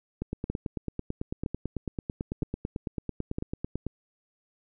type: two click trains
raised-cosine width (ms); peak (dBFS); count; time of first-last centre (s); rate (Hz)
3; -17 / -18; 4 / 34; 0.5-3.385 / 0.22-3.866; 1.04 / 9.05
effects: none